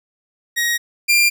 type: tone pair in turn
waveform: sawtooth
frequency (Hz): 1888 / 2388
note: A#6 / D7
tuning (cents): +22 / +28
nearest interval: major third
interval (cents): 406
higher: second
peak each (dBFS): -13 / -8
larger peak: second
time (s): 0.56-0.78 / 1.08-1.3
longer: neither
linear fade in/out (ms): 20
effects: none